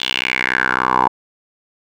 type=tone with band-pass filter sweep; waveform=10% pulse; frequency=63.6 Hz; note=C2; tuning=48 cents flat; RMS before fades=-18 dBFS; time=0-1.08 s; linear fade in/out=5 ms; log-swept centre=3400 to 900 Hz; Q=4.6; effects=none